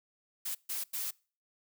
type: noise bursts at uneven times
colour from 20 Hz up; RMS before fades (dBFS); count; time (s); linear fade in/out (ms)
blue; -36; 3; 0.45-0.55 / 0.69-0.84 / 0.93-1.11; 10
effects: noise-tail reverb RT60 0.4 s tail -25 dB re dry